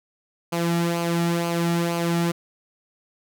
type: tone with flanger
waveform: sawtooth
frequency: 170 Hz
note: F3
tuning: 46 cents flat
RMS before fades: -23 dBFS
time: 0.52-2.32 s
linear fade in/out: 10 ms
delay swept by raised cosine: 0.54 to 1.94 ms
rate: 2.1 Hz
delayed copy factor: -0.55
effects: none